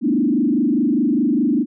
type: tone with frequency modulation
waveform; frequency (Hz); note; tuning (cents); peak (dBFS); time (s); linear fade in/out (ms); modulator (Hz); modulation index
sine; 267.8; C4; +40; -14; 0.01-1.66; 50; 24.9; 2.1
effects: none